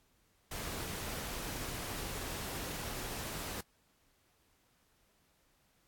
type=noise; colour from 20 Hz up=pink; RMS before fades=-41 dBFS; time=0.51-3.61 s; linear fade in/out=5 ms; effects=pink hiss -72 dBFS RMS until 5.87 s + AAC 64 kbps